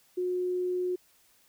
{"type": "tone", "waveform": "sine", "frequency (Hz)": 362.1, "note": "F#4", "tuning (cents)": -37, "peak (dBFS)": -27, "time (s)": [0.17, 0.96], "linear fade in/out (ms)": 10, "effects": ["white hiss -64 dBFS RMS until 1.48 s"]}